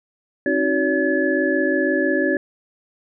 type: tone cluster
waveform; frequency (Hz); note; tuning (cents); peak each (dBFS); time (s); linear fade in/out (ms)
sine; 270.4 / 316.4 / 372.5 / 569 / 1710; C#4 / D#4 / F#4 / C#5 / A6; -43 / +29 / +12 / +45 / -50; -23; 0.46-2.37; 2
effects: none